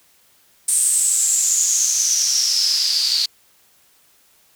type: noise with band-pass filter sweep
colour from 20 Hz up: white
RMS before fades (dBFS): -18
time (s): 0.68-3.26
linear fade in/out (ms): 5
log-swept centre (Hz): 8800 to 4400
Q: 9.6
effects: white hiss -56 dBFS RMS until 4.55 s